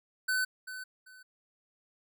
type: tone with echo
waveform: square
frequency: 1512 Hz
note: F#6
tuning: 37 cents sharp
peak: -28 dBFS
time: 0.28-0.45 s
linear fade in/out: 10 ms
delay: 390 ms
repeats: 2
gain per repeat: -12 dB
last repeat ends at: 1.23 s
effects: none